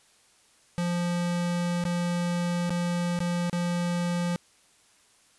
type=tone with dropouts; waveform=square; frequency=174.5 Hz; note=F3; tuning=1 cent flat; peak=-26 dBFS; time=0.78-4.36 s; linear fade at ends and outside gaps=0 ms; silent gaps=1.84-1.852 / 2.695-2.705 / 3.19-3.204 / 3.497-3.529 s; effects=white hiss -61 dBFS RMS until 5.38 s + resampled to 24000 Hz

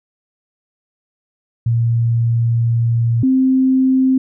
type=tone pair in turn; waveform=sine; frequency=116.54 / 261.6 Hz; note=A#2 / C4; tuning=0 / 0 cents; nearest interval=octave + major second; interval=1400 cents; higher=second; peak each=-12 / -10 dBFS; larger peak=second; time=1.66-3.23 / 3.23-4.18 s; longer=first; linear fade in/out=5 ms; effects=none

